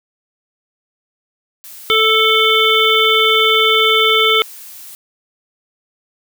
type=noise; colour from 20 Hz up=blue; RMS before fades=-35 dBFS; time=1.64-4.95 s; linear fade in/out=0 ms
type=harmonic tone; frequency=440 Hz; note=A4; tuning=in tune; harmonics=1 / 3 / 5 / 7 / 8; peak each=-16 / -16 / -16 / -16 / -16 dBFS; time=1.9-4.42 s; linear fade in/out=0 ms
effects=none